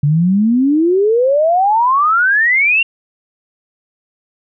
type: exponential sweep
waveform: sine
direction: up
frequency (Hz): 140 to 2794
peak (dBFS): -9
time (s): 0.03-2.83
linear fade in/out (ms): 5
effects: none